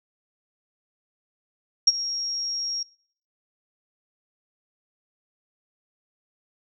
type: tone with ADSR envelope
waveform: sine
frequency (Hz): 5588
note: F8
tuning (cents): 0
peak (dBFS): -10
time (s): 1.87-2.83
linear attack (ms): 8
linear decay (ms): 31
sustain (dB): -16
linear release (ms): 4
effects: noise-tail reverb RT60 0.6 s tail -25 dB re dry